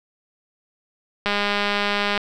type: click train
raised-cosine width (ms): 0.3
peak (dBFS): -6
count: 188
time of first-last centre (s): 1.26-2.177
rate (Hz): 204
effects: none